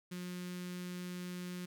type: tone with notch filter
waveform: sawtooth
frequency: 179.2 Hz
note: F3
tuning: 45 cents sharp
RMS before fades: -43 dBFS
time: 0.11-1.66 s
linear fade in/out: 10 ms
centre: 720 Hz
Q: 0.53
effects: none